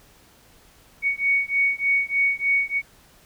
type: beating tone pair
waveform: sine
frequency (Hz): 2230 / 2233.3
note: C#7 / C#7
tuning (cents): +10 / +12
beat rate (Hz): 3.3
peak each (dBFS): -22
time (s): 1.02-2.82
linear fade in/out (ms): 50
effects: pink hiss -54 dBFS RMS until 3.25 s